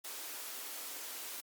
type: high-pass noise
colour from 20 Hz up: white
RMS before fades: -44 dBFS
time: 0.04-1.41 s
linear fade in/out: 10 ms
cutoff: 250 Hz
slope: 96 dB/octave
effects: Opus 48 kbps